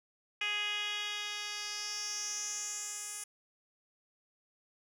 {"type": "tone with band-pass filter sweep", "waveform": "10% pulse", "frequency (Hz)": 415.3, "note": "G#4", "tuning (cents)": 0, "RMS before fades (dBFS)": -38, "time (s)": [0.41, 3.24], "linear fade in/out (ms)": 5, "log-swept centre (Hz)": [2700, 8800], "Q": 3.8, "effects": []}